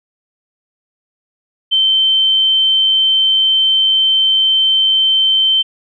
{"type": "tone", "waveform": "sine", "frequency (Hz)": 3101, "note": "G7", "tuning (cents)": -19, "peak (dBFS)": -9, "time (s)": [1.71, 5.63], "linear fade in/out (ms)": 20, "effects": []}